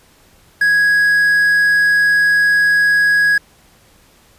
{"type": "tone with quantisation", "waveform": "triangle", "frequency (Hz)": 1661.2, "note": "G#6", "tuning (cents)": 0, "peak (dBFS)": -8, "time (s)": [0.61, 3.38], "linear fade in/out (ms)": 5, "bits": 6, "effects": ["pink hiss -50 dBFS RMS until 4.38 s", "resampled to 32000 Hz"]}